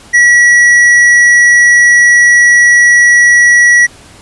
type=tone with tanh clipping; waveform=sine; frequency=1932 Hz; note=B6; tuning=39 cents flat; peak=-4 dBFS; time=0.13-3.87 s; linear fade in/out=20 ms; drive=9 dB; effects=pink hiss -37 dBFS RMS until 4.21 s + resampled to 24000 Hz